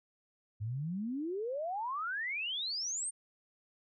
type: exponential sweep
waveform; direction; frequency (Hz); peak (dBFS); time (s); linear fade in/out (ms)
sine; up; 100 to 9030; -34; 0.6-3.11; 20
effects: none